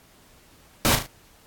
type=noise with echo; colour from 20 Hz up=pink; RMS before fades=-19 dBFS; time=0.85-0.95 s; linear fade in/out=0 ms; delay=37 ms; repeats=3; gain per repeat=-7 dB; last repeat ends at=1.061 s; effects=pink hiss -55 dBFS RMS until 1.46 s + AAC 64 kbps